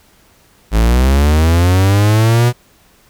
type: linear sweep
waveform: 45% pulse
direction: up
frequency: 51.91 to 123 Hz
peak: -8 dBFS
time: 0.71-2.53 s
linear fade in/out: 50 ms
effects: pink hiss -50 dBFS RMS until 3.09 s